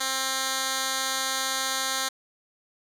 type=tone with band-pass filter; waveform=10% pulse; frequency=264.9 Hz; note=C4; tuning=22 cents sharp; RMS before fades=-28 dBFS; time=0-2.09 s; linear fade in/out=10 ms; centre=5800 Hz; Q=0.65; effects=none